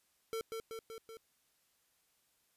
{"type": "tone with echo", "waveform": "square", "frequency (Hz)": 450, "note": "A4", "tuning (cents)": 39, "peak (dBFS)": -37, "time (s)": [0.33, 0.41], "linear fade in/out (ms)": 0, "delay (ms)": 190, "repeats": 4, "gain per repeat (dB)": -3, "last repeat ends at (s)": 1.17, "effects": ["white hiss -75 dBFS RMS until 2.56 s", "resampled to 32000 Hz"]}